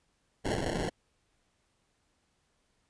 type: noise with sample-and-hold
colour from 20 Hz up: white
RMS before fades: -32 dBFS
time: 0.44-0.9 s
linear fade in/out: 20 ms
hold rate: 1225 Hz
effects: pink hiss -74 dBFS RMS until 2.89 s + resampled to 22050 Hz